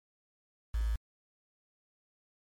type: tone with quantisation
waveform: sine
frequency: 55 Hz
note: A1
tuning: in tune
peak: -28 dBFS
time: 0.74-0.96 s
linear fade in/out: 5 ms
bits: 8
effects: MP3 64 kbps